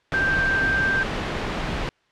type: tone in noise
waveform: sine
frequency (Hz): 1571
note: G6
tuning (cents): +3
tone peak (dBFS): -19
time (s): 0.14-1.03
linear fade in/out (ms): 0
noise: pink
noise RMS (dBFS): -26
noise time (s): 0.12-1.89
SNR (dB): +4
effects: white hiss -63 dBFS RMS until 2.11 s + low-pass 3000 Hz 12 dB/octave